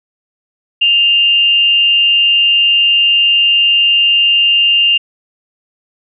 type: tone with frequency modulation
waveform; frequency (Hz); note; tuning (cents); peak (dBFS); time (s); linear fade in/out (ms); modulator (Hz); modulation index
sine; 2800; F7; +4; -7; 0.81-4.98; 10; 231; 0.25
effects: none